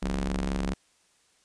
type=ring-modulated tone; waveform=sawtooth; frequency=69.3 Hz; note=C#2; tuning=in tune; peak=-20 dBFS; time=0.02-0.74 s; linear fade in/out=10 ms; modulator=116 Hz; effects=white hiss -65 dBFS RMS until 1.44 s + resampled to 22050 Hz